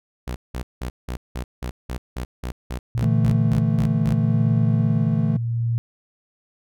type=tone bursts; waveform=sawtooth; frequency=62 Hz; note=B1; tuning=7 cents sharp; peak=-22 dBFS; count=15; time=0.27-4.14 s; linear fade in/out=10 ms; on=90 ms; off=180 ms
type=tone with tremolo; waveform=sine; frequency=116.54 Hz; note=A#2; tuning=in tune; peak=-18 dBFS; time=2.95-5.78 s; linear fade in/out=0 ms; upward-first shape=sine; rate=0.77 Hz; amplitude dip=45%
type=chord; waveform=triangle; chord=D suspended second; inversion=none; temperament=equal; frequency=146.83 / 164.81 / 220 Hz; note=D3 / E3 / A3; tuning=0 / 0 / 0 cents; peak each=-21 dBFS; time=3.02-5.37 s; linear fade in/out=5 ms
effects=none